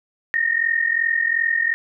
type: tone pair together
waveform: sine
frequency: 1827 / 1869.7 Hz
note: A#6 / A#6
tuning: -35 / +5 cents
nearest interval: unison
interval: 40 cents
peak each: -20 / -20 dBFS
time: 0.34-1.74 s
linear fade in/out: 0 ms
effects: none